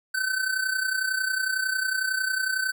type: tone with amplitude modulation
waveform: square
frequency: 1528 Hz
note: G6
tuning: 45 cents flat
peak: -22 dBFS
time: 0.14-2.72 s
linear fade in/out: 10 ms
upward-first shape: sine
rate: 31 Hz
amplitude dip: 65%
effects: none